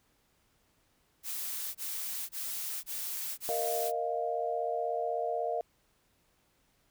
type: noise bursts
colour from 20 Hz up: blue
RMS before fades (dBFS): -37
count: 5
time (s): 1.23-3.922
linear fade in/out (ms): 50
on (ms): 520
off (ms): 23
type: chord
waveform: sine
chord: Bb suspended fourth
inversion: none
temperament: equal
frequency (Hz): 466.2 / 622.3 / 698.5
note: Bb4 / Eb5 / F5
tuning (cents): 0 / 0 / 0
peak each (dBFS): -35 / -35 / -33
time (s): 3.49-5.61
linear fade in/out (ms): 0
effects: pink hiss -71 dBFS RMS until 6.9 s